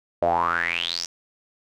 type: tone with band-pass filter sweep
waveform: sawtooth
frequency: 85.3 Hz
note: F2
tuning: 40 cents flat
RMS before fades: -24 dBFS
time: 0.22-1.06 s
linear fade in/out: 5 ms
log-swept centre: 590 to 5900 Hz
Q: 9.8
effects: none